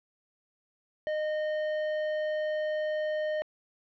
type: tone with tanh clipping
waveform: triangle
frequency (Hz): 614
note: D#5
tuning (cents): -23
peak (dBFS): -30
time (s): 1.07-3.42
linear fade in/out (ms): 0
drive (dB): 17
effects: low-pass 3000 Hz 12 dB/octave